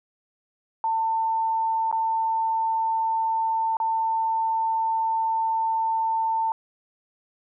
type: tone with dropouts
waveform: sine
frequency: 896 Hz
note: A5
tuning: 31 cents sharp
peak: -21 dBFS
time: 0.84-6.52 s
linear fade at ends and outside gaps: 1 ms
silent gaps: 1.914-1.926 / 3.769-3.801 s
effects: none